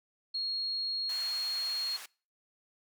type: tone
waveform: sine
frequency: 4287 Hz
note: C8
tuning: 41 cents sharp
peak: -31 dBFS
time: 0.34-1.97 s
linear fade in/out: 10 ms
type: band-pass noise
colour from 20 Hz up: pink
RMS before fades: -46 dBFS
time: 1.09-2.06 s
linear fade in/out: 5 ms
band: 1200 to 15000 Hz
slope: 12 dB/octave
effects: noise-tail reverb RT60 0.4 s tail -25 dB re dry